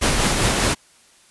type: noise with tremolo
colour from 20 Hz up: pink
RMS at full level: -17 dBFS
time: 0.01-0.75 s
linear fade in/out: 20 ms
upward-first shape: triangle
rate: 5.1 Hz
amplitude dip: 35%
effects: white hiss -53 dBFS RMS until 1.3 s + resampled to 24000 Hz